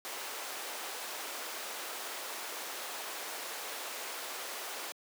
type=high-pass noise; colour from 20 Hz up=pink; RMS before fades=-41 dBFS; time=0.05-4.92 s; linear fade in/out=0 ms; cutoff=490 Hz; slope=12 dB/octave; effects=high-pass 300 Hz 12 dB/octave